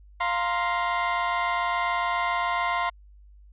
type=chord; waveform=30% pulse; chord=F suspended fourth; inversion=none; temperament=equal with one note detuned; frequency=698.5 / 939.4 / 1046.5 Hz; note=F5 / Bb5 / C6; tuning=0 / +13 / 0 cents; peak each=-26 / -29 / -23 dBFS; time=0.2-2.9 s; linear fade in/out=10 ms; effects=added 50 Hz sine -48 dBFS peak until 3.52 s + resampled to 8000 Hz